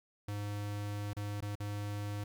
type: tone with dropouts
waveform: square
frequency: 102.9 Hz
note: G#2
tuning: 16 cents flat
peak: -37 dBFS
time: 0.28-2.24 s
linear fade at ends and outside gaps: 5 ms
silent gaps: 1.133-1.166 / 1.407-1.423 / 1.554-1.601 s
effects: 12-bit